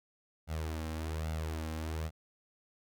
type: tone with flanger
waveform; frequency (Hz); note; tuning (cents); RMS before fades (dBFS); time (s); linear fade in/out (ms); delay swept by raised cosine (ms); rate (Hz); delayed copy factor
sawtooth; 79.3; D#2; +33; -37; 0.47-2.11; 50; 1.4 to 3.8; 1.2; +0.6
effects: none